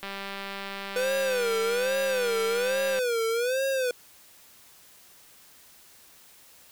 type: click train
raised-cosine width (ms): 0.3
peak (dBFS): -20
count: 584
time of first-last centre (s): 0.03-2.989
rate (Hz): 197
type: tone with vibrato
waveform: square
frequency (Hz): 493.9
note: B4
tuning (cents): 0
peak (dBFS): -25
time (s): 0.96-3.91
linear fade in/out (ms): 2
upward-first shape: sine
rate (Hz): 1.2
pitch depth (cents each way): 160
effects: white hiss -54 dBFS RMS until 6.71 s